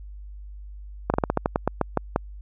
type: slowing click train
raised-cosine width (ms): 1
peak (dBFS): -6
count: 12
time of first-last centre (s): 1.1-2.161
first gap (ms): 39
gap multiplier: 1.17
effects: added 50 Hz sine -37 dBFS peak until 2.41 s